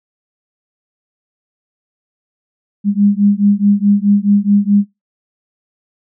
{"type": "beating tone pair", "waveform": "sine", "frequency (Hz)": [200.9, 205.6], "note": ["G3", "G#3"], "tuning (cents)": [43, -17], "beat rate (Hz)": 4.7, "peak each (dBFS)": -12, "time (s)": [2.84, 4.85], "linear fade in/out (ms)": 50, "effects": ["noise-tail reverb RT60 0.2 s tail -20 dB re dry"]}